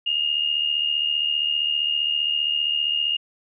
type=tone with amplitude modulation; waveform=sine; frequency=2839 Hz; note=F7; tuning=28 cents sharp; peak=-17 dBFS; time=0.06-3.17 s; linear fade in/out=10 ms; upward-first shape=sine; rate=75.2 Hz; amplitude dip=65%; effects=none